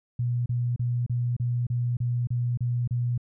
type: tone bursts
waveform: sine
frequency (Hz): 121.3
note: B2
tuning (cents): -31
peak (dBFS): -23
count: 10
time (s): 0.19-3.178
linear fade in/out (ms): 5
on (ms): 270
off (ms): 32
effects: none